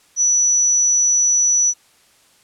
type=tone; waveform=sine; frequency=5920 Hz; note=F#8; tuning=in tune; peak=-12 dBFS; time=0.16-1.74 s; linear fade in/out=50 ms; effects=white hiss -54 dBFS RMS until 2.43 s + low-pass 10000 Hz 12 dB/octave